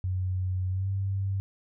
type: tone with pitch glide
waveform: sine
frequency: 92.5 to 97.38 Hz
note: F#2 to G2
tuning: 0 to -11 cents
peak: -26 dBFS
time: 0.04-1.4 s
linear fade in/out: 0 ms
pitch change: +89 cents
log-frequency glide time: 0.69-0.89 s
effects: none